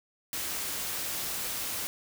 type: noise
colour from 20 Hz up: white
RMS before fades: -34 dBFS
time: 0.33-1.87 s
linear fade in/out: 0 ms
effects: none